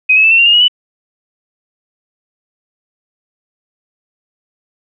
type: tone with pitch steps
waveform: sine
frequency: 2517 / 2577 / 2639 / 2702 / 2767 / 2833 / 2901 / 2971 Hz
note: D#7 / E7 / E7 / E7 / F7 / F7 / F#7 / F#7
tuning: +19 / -40 / +1 / +42 / -17 / +24 / -35 / +6 cents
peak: -5 dBFS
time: 0.09-0.682 s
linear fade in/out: 10 ms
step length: 74 ms
effects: none